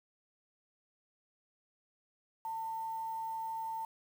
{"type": "tone with quantisation", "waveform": "sine", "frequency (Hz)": 897, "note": "A5", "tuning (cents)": 33, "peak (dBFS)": -36, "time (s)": [2.45, 3.85], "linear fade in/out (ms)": 2, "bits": 9, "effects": []}